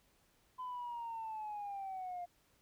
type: linear sweep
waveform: sine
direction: down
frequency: 1018 to 698.5 Hz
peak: -39 dBFS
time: 0.58-2.26 s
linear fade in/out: 20 ms
effects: tanh soft clip ceiling -37 dBFS + pink hiss -72 dBFS RMS until 2.61 s